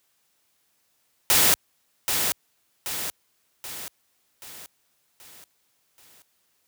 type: noise with echo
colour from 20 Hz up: white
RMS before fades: -18 dBFS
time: 1.3-1.54 s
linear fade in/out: 0 ms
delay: 780 ms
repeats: 6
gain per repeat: -6 dB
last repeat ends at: 6.22 s
effects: white hiss -69 dBFS RMS until 6.67 s + high-pass 60 Hz 12 dB/octave